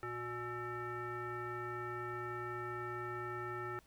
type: tone with frequency modulation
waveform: sine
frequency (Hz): 844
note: G#5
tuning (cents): +28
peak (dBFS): -39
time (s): 0.03-3.79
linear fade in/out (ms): 0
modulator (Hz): 481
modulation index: 1.9
effects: added 60 Hz sine -70 dBFS peak until 3.86 s + pink hiss -68 dBFS RMS until 3.86 s